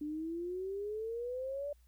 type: exponential sweep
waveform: sine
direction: up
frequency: 293.7 to 587.3 Hz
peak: -36 dBFS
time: 0.01-1.73 s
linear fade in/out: 5 ms
effects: added 60 Hz sine -61 dBFS peak until 1.87 s + white hiss -75 dBFS RMS until 1.87 s